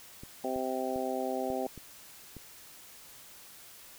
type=clicks; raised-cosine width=3 ms; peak=-32 dBFS; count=6; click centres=0.235 / 0.561 / 0.96 / 1.502 / 1.777 / 2.367 s
type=harmonic tone; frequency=130 Hz; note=C3; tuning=11 cents flat; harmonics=2 / 3 / 4 / 5 / 6; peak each=-37 / -37 / -37 / -37 / -37 dBFS; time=0.44-1.67 s; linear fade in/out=2 ms
effects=white hiss -52 dBFS RMS until 3.98 s